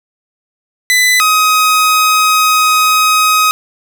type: tone pair in turn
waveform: sawtooth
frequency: 2000 / 1259.9 Hz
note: B6 / D#6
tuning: +21 / +21 cents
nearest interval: minor sixth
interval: 800 cents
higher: first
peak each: -4 dBFS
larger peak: neither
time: 0.9-1.2 / 1.2-3.51 s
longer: second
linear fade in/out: 0 ms
effects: none